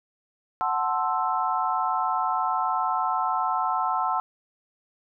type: chord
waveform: sine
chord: F# half-diminished seventh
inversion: none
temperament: equal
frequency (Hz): 740 / 880 / 1046.5 / 1318.5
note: F#5 / A5 / C6 / E6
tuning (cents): 0 / 0 / 0 / 0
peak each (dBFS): -28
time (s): 0.61-4.2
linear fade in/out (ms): 0
effects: none